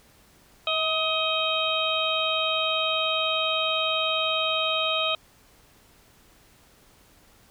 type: harmonic tone with a mistuned harmonic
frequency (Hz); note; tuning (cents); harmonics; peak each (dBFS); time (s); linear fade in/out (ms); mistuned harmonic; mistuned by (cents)
630; D#5; +21; 1 / 2 / 4 / 5 / 6; -29 / -29 / -29 / -29 / -29; 0.67-5.15; 2; 1; +27
effects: pink hiss -57 dBFS RMS until 7.5 s